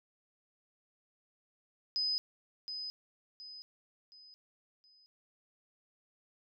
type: tone with echo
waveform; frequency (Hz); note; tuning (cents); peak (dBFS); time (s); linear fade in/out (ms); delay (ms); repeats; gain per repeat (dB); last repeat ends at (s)
sine; 5020; D#8; +15; -30; 1.96-2.18; 0; 720; 4; -8; 5.06
effects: none